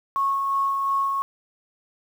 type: tone with tremolo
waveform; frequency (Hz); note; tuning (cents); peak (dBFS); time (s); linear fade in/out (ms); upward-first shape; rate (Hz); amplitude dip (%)
sine; 1098; C#6; -17; -19; 0.16-1.22; 0; sine; 2.8; 30
effects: 8-bit